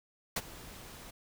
pink noise with ADSR envelope, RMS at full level -29 dBFS, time 0.36-1.11 s, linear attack 6 ms, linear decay 39 ms, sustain -20 dB, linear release 10 ms, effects none

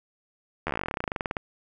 slowing click train, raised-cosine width 0.5 ms, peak -13 dBFS, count 25, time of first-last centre 0.67-1.368 s, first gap 12 ms, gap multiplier 1.07, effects none

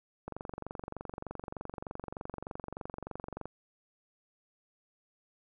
click train, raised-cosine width 1 ms, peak -25 dBFS, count 75, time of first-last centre 0.28-3.456 s, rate 23.3 Hz, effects none

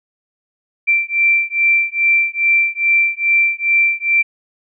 sine beating tone pair, 2349 / 2351.4 Hz, D7 / D7, 0 / +2 cents, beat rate 2.4 Hz, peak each -15 dBFS, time 0.87-4.23 s, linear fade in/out 20 ms, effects none

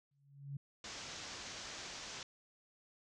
sine tone with exponential growth, 140.2 Hz, C#3, 20 cents sharp, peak -38 dBFS, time 0.11-0.57 s, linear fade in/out 5 ms, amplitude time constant 100 ms
white low-pass noise, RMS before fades -48 dBFS, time 0.84-2.23 s, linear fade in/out 2 ms, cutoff 6800 Hz, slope 48 dB/octave
effects none

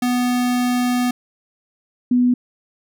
square / sine tone pair in turn, 246.9 / 246.9 Hz, B3 / B3, 0 / 0 cents, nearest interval unison, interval 0 cents, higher neither, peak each -17 / -12 dBFS, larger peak second, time 0.02-1.11 / 2.11-2.34 s, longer first, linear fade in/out 5 ms, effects none

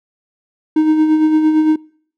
triangle tone with tremolo, 311.1 Hz, D#4, in tune, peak -6 dBFS, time 0.76-1.76 s, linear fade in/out 5 ms, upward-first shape sine, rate 8.8 Hz, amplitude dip 45%, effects noise-tail reverb RT60 0.6 s tail -25 dB re dry

